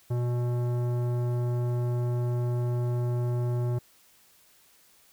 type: tone with tanh clipping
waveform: sine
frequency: 121.6 Hz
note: B2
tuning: 26 cents flat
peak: -27 dBFS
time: 0.1-3.79 s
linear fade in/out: 10 ms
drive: 15 dB
effects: white hiss -60 dBFS RMS until 5.12 s